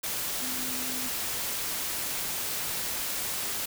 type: tone in noise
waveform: sine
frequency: 254.4 Hz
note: C4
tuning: 48 cents flat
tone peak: -40 dBFS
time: 0.41-1.09 s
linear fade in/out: 10 ms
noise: white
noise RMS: -32 dBFS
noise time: 0.03-3.66 s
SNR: -11 dB
effects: none